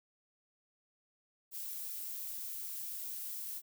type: noise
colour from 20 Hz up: violet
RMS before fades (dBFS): -42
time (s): 1.51-3.62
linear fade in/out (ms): 50
effects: none